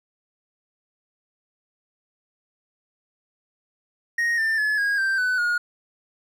triangle tone with pitch steps, 1869 / 1788.7 / 1711.9 / 1638.4 / 1568 / 1500.7 / 1436.2 Hz, A#6 / A6 / A6 / G#6 / G6 / F#6 / F6, +4 / +28 / -48 / -24 / 0 / +24 / +48 cents, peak -18 dBFS, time 4.18-5.58 s, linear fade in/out 5 ms, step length 200 ms, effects none

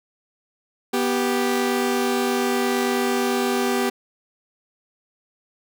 sawtooth tone pair together, 245.1 / 392 Hz, B3 / G4, -13 / 0 cents, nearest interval minor sixth, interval 813 cents, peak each -19 / -18 dBFS, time 0.93-3.9 s, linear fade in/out 10 ms, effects none

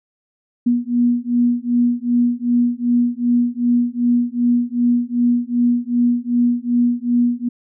sine beating tone pair, 240 / 242.6 Hz, B3 / B3, -49 / -31 cents, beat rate 2.6 Hz, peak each -17 dBFS, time 0.66-7.49 s, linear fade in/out 10 ms, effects none

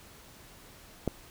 click, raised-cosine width 2 ms, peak -14 dBFS, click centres 1.077 s, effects pink hiss -53 dBFS RMS until 1.3 s

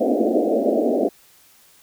pink band-pass noise, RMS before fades -19 dBFS, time 0-1.09 s, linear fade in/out 10 ms, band 220 to 710 Hz, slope 96 dB/octave, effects white hiss -53 dBFS RMS until 1.82 s

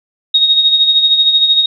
sine tone with tremolo, 3750 Hz, A#7, 10 cents sharp, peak -5 dBFS, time 0.34-1.66 s, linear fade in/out 5 ms, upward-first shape sine, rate 13 Hz, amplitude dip 55%, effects none

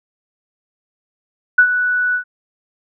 sine tone with ADSR envelope, 1480 Hz, F#6, in tune, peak -4 dBFS, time 1.58-2.24 s, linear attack 7 ms, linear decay 77 ms, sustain -10 dB, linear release 94 ms, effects none

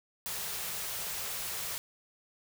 white band-stop noise, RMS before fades -37 dBFS, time 0.26-1.78 s, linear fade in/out 0 ms, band 220 to 360 Hz, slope 96 dB/octave, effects none

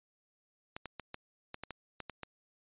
clicks, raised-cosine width 0.3 ms, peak -25 dBFS, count 10, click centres 0.765 / 0.857 / 0.997 / 1.144 / 1.544 / 1.636 / 1.707 / 2.003 / 2.097 / 2.233 s, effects resampled to 8000 Hz

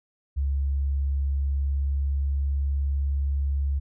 sine tone with pitch glide, 69.3 to 69.7 Hz, C#2 to C#2, 0 to +10 cents, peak -22 dBFS, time 0.36-3.8 s, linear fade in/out 20 ms, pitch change +10 cents, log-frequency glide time 1.32-2.62 s, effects none

